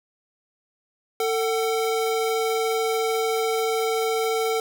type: tone pair together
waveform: square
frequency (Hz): 447.7 / 753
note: A4 / F#5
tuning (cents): +30 / +30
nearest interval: major sixth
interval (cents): 900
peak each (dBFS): -23 / -29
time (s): 1.2-4.6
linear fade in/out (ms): 2
effects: none